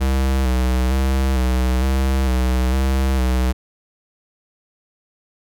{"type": "tone with vibrato", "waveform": "square", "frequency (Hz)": 64.8, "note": "C2", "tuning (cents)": -16, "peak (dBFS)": -16, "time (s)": [0, 3.53], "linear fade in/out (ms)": 20, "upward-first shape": "square", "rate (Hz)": 1.1, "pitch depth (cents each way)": 37, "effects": []}